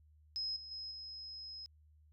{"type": "tone with level steps", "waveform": "sine", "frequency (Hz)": 5120, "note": "D#8", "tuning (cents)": 49, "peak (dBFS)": [-36, -47, -42, -45], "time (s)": [0.36, 1.66], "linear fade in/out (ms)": 0, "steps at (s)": [0.56, 0.71, 0.91], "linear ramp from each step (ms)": 5, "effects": ["added 76 Hz sine -62 dBFS peak until 2.12 s"]}